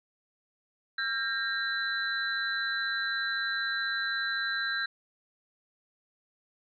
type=tone cluster; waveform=sine; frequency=1353 / 1596 / 1851 / 4002 Hz; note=E6 / G6 / A#6 / B7; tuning=+45 / +31 / -13 / +22 cents; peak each=-39 / -30 / -39 / -35 dBFS; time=0.98-4.86 s; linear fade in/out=5 ms; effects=none